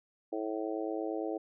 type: harmonic tone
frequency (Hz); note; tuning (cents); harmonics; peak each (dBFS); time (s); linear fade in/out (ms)
108.8; A2; -19; 3 / 4 / 5 / 6 / 7; -36 / -38 / -40 / -42 / -43; 0.32-1.38; 10
effects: none